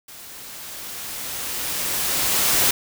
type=noise with level ramp; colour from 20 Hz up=white; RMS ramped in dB=-41 to -17 dBFS; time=0.08-2.71 s; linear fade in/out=5 ms; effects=none